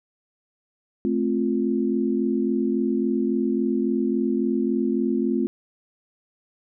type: chord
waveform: sine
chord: F major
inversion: first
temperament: just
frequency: 218.3 / 261.9 / 349.2 Hz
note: A3 / C4 / F4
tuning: -13 / +2 / 0 cents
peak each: -24 / -24 / -25 dBFS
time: 1.05-5.47 s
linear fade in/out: 0 ms
effects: none